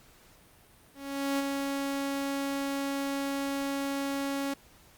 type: tone with ADSR envelope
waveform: sawtooth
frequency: 277.2 Hz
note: C#4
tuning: in tune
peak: -22 dBFS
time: 0.94-4.54 s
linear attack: 450 ms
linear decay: 21 ms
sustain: -4 dB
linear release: 7 ms
effects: pink hiss -58 dBFS RMS until 4.97 s + Opus 48 kbps